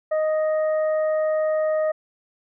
harmonic tone, 622.3 Hz, D#5, in tune, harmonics 1 / 2 / 3, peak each -19 / -34 / -37 dBFS, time 0.11-1.92 s, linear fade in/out 10 ms, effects none

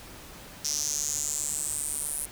square tone with high-pass filter sweep, 73.8 Hz, D2, 9 cents sharp, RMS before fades -31 dBFS, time 0.64-2.26 s, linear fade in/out 10 ms, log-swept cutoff 5700 to 10000 Hz, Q 6.6, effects pink hiss -46 dBFS RMS until 2.31 s

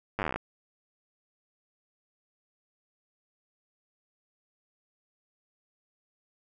slowing click train, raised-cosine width 0.5 ms, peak -15 dBFS, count 14, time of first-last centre 0.19-0.36 s, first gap 9 ms, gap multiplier 1.06, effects none

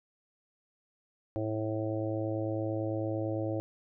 harmonic tone, 108.9 Hz, A2, 17 cents flat, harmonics 1 / 3 / 4 / 5 / 6 / 7, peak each -35 / -34 / -43 / -36 / -42 / -46 dBFS, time 1.36-3.6 s, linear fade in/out 0 ms, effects none

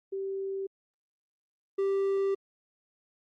sine / triangle tone pair in turn, 388.7 / 391.9 Hz, G4 / G4, -15 / 0 cents, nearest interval unison, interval 15 cents, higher second, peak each -31 / -23 dBFS, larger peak second, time 0.12-0.67 / 1.78-2.35 s, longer second, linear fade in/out 10 ms, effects Opus 32 kbps

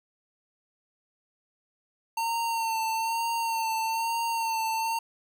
square tone with vibrato, 908 Hz, A#5, 46 cents flat, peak -27 dBFS, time 2.17-4.99 s, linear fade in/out 5 ms, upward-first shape sine, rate 1.1 Hz, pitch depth 31 cents each way, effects none

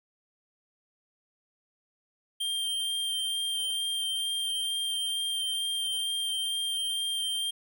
square tone with vibrato, 3170 Hz, G7, 19 cents sharp, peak -29 dBFS, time 2.4-7.51 s, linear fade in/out 10 ms, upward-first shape sine, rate 2.2 Hz, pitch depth 12 cents each way, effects none

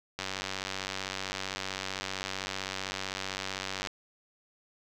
click train, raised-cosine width 0.2 ms, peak -16 dBFS, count 353, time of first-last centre 0.19-3.872 s, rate 95.6 Hz, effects none

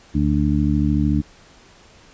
harmonic tone, 73.42 Hz, D2, in tune, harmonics 1 / 2 / 3 / 4, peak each -21 / -21 / -21 / -21 dBFS, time 0.14-1.22 s, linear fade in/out 20 ms, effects pink hiss -49 dBFS RMS until 2.13 s + resampled to 16000 Hz

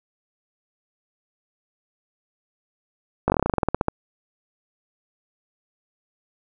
slowing click train, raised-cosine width 1 ms, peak -5 dBFS, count 16, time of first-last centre 3.28-3.884 s, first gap 19 ms, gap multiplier 1.1, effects none

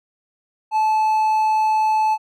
triangle tone, 868 Hz, A5, 24 cents flat, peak -13 dBFS, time 0.71-2.18 s, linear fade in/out 50 ms, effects none

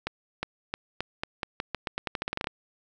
accelerating click train, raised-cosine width 0.3 ms, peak -13 dBFS, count 19, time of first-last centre 0.07-2.471 s, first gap 360 ms, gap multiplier 0.86, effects none

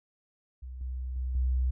sine tone with level steps, 63.5 Hz, B1, 49 cents sharp, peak -38 / -32 / -29 / -24 dBFS, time 0.62-1.71 s, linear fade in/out 10 ms, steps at 0.81 / 1.16 / 1.35 s, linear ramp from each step 2 ms, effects none

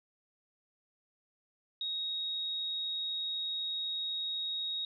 sine tone, 3768 Hz, A#7, 18 cents sharp, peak -33 dBFS, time 1.81-4.85 s, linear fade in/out 2 ms, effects none

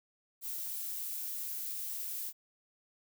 violet noise, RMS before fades -39 dBFS, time 0.41-2.33 s, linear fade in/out 50 ms, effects none

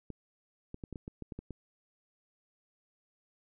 clicks, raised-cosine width 3 ms, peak -28 dBFS, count 10, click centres 0.103 / 0.744 / 0.838 / 0.927 / 0.958 / 1.079 / 1.223 / 1.322 / 1.39 / 1.507 s, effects none

